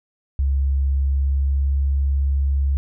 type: tone with pitch glide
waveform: sine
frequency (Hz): 68.4 to 69.04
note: C#2 to C#2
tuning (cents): -23 to -6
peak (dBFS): -16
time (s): 0.39-2.77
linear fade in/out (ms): 0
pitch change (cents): +17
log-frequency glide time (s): 0.94-1.78
effects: none